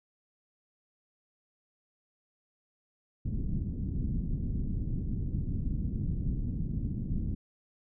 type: low-pass noise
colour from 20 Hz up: pink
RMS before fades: -32 dBFS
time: 3.25-7.35 s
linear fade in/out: 5 ms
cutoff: 240 Hz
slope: 24 dB/octave
effects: none